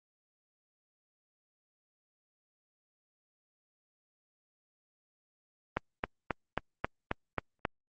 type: click train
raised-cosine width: 0.5 ms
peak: -14 dBFS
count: 8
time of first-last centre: 5.77-7.652 s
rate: 3.72 Hz
effects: Opus 24 kbps